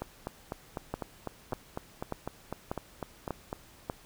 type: two click trains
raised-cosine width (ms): 1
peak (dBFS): -20 / -18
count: 15 / 6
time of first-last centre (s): 0.02-3.529 / 0.94-3.899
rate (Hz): 3.99 / 1.69
effects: pink hiss -56 dBFS RMS until 4.05 s